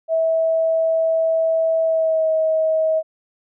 sine tone with pitch glide, 650 to 636.3 Hz, E5 to D#5, -24 to +39 cents, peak -15 dBFS, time 0.08-3.03 s, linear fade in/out 50 ms, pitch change -37 cents, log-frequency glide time 1.83-2.3 s, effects none

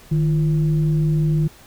sine tone with frequency modulation, 154.3 Hz, D#3, 14 cents flat, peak -15 dBFS, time 0.11-1.48 s, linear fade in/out 10 ms, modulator 187 Hz, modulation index 0.38, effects pink hiss -47 dBFS RMS until 1.66 s

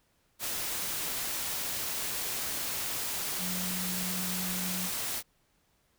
sine tone in noise, 182.1 Hz, F#3, 27 cents flat, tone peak -36 dBFS, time 3.38-4.9 s, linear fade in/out 50 ms, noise white, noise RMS -34 dBFS, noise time 0.39-5.23 s, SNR -5 dB, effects pink hiss -71 dBFS RMS until 5.98 s

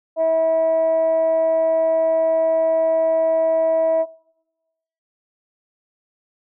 sine tone with frequency modulation, 648 Hz, E5, 30 cents flat, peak -14 dBFS, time 0.16-4.06 s, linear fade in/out 50 ms, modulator 326 Hz, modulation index 0.27, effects noise-tail reverb RT60 1.0 s tail -25 dB re dry + tanh soft clip ceiling -10 dBFS

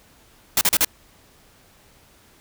white noise bursts, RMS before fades -17 dBFS, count 4, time 0.57-0.848 s, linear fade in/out 2 ms, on 41 ms, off 38 ms, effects pink hiss -54 dBFS RMS until 2.4 s

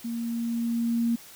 sine tone with level ramp, 233 Hz, A#3, 1 cent flat, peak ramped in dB -29 to -21 dBFS, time 0.04-1.16 s, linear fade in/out 10 ms, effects white hiss -48 dBFS RMS until 1.35 s

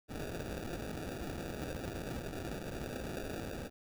white noise with sample-and-hold, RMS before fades -41 dBFS, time 0.08-3.7 s, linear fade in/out 50 ms, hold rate 1050 Hz, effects none

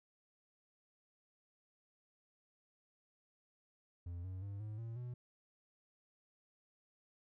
triangle tone with pitch steps, 86.9 / 93.14 / 99.82 / 106.99 / 114.67 / 122.9 Hz, F2 / F#2 / G2 / A2 / A#2 / B2, -8 / +12 / +32 / -48 / -28 / -8 cents, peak -40 dBFS, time 4.06-5.14 s, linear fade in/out 5 ms, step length 180 ms, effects none

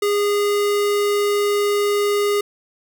square tone, 409.9 Hz, G#4, 23 cents flat, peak -17 dBFS, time 0.02-2.41 s, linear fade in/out 5 ms, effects none

